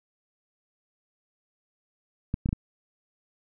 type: clicks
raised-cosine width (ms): 5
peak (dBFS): -14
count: 4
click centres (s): 2.341 / 2.459 / 2.49 / 2.529
effects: none